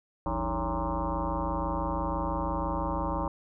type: tone with frequency modulation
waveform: sine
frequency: 440 Hz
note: A4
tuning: in tune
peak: -27 dBFS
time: 0.26-3.28 s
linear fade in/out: 2 ms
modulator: 122 Hz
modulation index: 5.4
effects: none